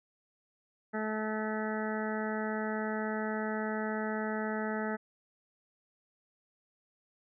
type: harmonic tone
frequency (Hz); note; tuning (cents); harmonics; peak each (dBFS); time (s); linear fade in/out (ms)
216.4; A3; -29; 1 / 2 / 3 / 4 / 6 / 7 / 8 / 9; -35 / -38 / -40 / -41 / -43 / -43 / -44 / -45; 0.93-4.97; 20
effects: none